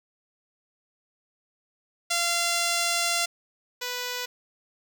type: tone pair in turn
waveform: 5% pulse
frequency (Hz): 688 / 493.9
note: F5 / B4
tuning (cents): -26 / 0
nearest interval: tritone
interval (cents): 574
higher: first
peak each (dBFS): -12 / -18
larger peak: first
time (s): 2.1-3.26 / 3.81-4.26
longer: first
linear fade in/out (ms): 10
effects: none